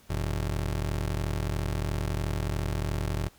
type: ring-modulated tone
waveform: 30% pulse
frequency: 74 Hz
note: D2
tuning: 14 cents sharp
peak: -22 dBFS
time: 0.09-3.29 s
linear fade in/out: 20 ms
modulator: 21.5 Hz
effects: pink hiss -58 dBFS RMS until 3.38 s